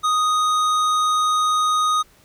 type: tone with hard clipping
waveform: triangle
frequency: 1244.5 Hz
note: D#6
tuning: in tune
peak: -18 dBFS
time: 0.03-2.03 s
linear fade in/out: 20 ms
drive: 16 dB
effects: pink hiss -54 dBFS RMS until 2.24 s